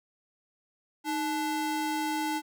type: ring-modulated tone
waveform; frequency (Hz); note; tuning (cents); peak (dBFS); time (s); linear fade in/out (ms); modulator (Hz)
square; 587.3; D5; 0; -26; 1.04-2.42; 50; 277
effects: none